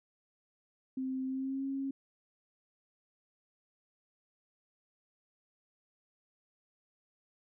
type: tone with pitch glide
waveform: sine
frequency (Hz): 261.6 to 271.8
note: C4 to C#4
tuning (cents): 0 to -34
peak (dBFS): -33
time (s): 0.97-1.91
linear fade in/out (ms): 5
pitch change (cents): +66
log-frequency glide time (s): 1.26-1.65
effects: none